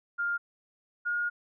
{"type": "tone pair in turn", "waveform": "sine", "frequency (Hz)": [1404, 1429.4], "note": ["F6", "F6"], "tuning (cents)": [9, 40], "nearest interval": "unison", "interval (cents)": 31, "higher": "second", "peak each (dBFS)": -27, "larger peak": "neither", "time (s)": [[0.18, 0.38], [1.05, 1.3]], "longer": "second", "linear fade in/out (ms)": 20, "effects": []}